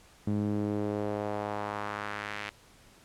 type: tone with band-pass filter sweep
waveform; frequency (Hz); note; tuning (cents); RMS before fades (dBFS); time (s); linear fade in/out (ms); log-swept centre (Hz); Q
sawtooth; 103.83; G#2; 0; -33; 0.27-2.5; 5; 210 to 2300; 1.5
effects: pink hiss -58 dBFS RMS until 3.04 s + low-pass 11000 Hz 12 dB/octave